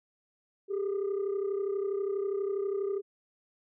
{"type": "tone pair together", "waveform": "sine", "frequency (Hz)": [392.8, 425.1], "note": ["G4", "G#4"], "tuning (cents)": [4, 40], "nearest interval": "minor second", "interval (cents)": 136, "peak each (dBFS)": [-28, -33], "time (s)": [0.68, 3.02], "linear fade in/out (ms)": 50, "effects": ["tanh soft clip ceiling -26 dBFS"]}